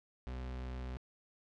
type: tone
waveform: 40% pulse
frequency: 63.2 Hz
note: B1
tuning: 41 cents sharp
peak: -39 dBFS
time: 0.27-0.97 s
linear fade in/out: 0 ms
effects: low-pass 4000 Hz 12 dB/octave